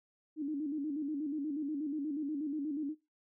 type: tone with vibrato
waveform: sine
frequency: 294.1 Hz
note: D4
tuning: 3 cents sharp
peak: -33 dBFS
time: 0.36-2.95 s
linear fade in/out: 50 ms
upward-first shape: square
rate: 8.3 Hz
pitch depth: 86 cents each way
effects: noise-tail reverb RT60 0.2 s tail -17 dB re dry